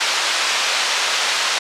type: band-pass noise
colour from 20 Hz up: white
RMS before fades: -19 dBFS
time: 0-1.59 s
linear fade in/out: 10 ms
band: 710 to 4900 Hz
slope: 12 dB/octave
effects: low-pass 8000 Hz 12 dB/octave